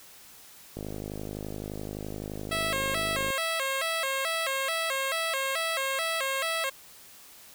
click train, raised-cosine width 2 ms, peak -23 dBFS, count 132, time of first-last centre 0.77-3.304 s, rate 51.7 Hz
10% pulse tone with vibrato, 594 Hz, D5, 20 cents sharp, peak -19 dBFS, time 2.51-6.7 s, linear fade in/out 10 ms, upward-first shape square, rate 2.3 Hz, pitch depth 170 cents each way
effects white hiss -51 dBFS RMS until 7.54 s

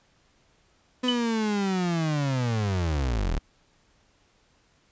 35% pulse linear sweep, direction down, 253.1 to 34 Hz, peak -22 dBFS, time 1.03-3.39 s, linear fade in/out 10 ms
sine tone with exponential decay, 3000 Hz, F#7, 23 cents sharp, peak -19 dBFS, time 1.08-1.21 s, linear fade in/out 5 ms, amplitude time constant 28 ms
effects pink hiss -64 dBFS RMS until 4.91 s + resampled to 16000 Hz

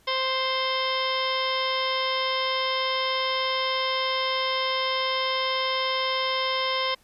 harmonic tone with a mistuned harmonic, 523.3 Hz, C5, in tune, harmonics 1 / 2 / 3 / 4 / 5 / 6 / 7 / 8 / 9 / 10, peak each -30 / -28 / -39 / -31 / -41 / -31 / -34 / -41 / -43 / -35 dBFS, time 0.07-6.95 s, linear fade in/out 10 ms, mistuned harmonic 5, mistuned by +17 cents, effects pink hiss -60 dBFS RMS until 7.03 s + resampled to 32000 Hz

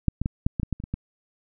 clicks, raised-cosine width 5 ms, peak -7 / -13 / -12 / -8 / -13 / -13 / -13 / -24 / -21 / -15 dBFS, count 10, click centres 0.083 / 0.216 / 0.259 / 0.465 / 0.598 / 0.632 / 0.727 / 0.801 / 0.839 / 0.94 s, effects none

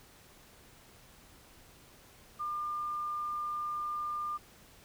sine tone, 1200 Hz, D6, 37 cents sharp, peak -33 dBFS, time 2.39-4.38 s, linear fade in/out 20 ms, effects pink hiss -58 dBFS RMS until 4.84 s

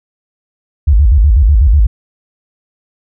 sine tone with vibrato, 61.74 Hz, B1, in tune, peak -4 dBFS, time 0.87-1.87 s, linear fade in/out 10 ms, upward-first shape square, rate 8.1 Hz, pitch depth 300 cents each way, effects none

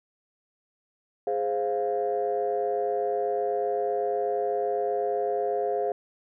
sine chord, F minor, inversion first, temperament equal, 415.3 / 523.3 / 698.5 Hz, Ab4 / C5 / F5, 0 / 0 / 0 cents, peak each -27 / -29 / -28 dBFS, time 1.27-5.92 s, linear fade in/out 2 ms, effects tanh soft clip ceiling -17 dBFS

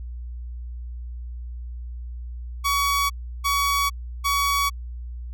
sawtooth tone bursts, 1128 Hz, C#6, 30 cents sharp, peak -16 dBFS, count 3, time 2.64-4.7 s, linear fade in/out 20 ms, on 460 ms, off 340 ms, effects added 60 Hz sine -31 dBFS peak until 5.33 s

